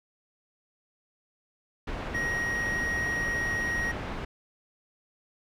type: low-pass noise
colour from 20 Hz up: pink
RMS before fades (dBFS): -35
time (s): 1.87-4.25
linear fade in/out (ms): 5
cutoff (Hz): 2200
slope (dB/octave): 12
type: tone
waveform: triangle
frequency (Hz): 1885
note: A#6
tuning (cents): +19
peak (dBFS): -26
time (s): 2.14-3.92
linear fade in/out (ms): 10
effects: none